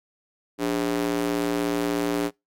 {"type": "tone with high-pass filter", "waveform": "square", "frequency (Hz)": 58.27, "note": "A#1", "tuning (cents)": 0, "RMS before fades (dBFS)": -25, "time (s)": [0.58, 2.31], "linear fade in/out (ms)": 50, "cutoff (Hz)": 310, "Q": 2.4, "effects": ["noise-tail reverb RT60 0.2 s tail -26 dB re dry", "AAC 64 kbps"]}